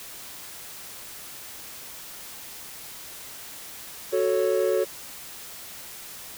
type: chord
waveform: triangle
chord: F# minor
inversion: none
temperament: equal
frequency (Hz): 370 / 440 / 554.4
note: F#4 / A4 / C#5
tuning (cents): 0 / 0 / 0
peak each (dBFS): -23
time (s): 4.12-4.85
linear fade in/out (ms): 20
effects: white hiss -41 dBFS RMS until 6.37 s